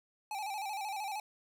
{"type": "tone with vibrato", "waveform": "square", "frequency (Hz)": 816, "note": "G#5", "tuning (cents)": -31, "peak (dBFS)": -37, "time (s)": [0.31, 1.2], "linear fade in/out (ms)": 2, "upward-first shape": "square", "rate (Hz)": 13, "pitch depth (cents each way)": 75, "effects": []}